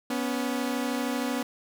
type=tone pair together; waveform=sawtooth; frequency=245.7 / 278.7 Hz; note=B3 / C#4; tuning=-9 / +9 cents; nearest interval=major second; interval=218 cents; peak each=-25 / -27 dBFS; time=0.1-1.43 s; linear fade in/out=5 ms; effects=none